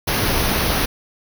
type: band-stop noise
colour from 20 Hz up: pink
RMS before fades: -19 dBFS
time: 0.07-0.86 s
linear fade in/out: 10 ms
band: 6200 to 9400 Hz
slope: 96 dB/octave
effects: none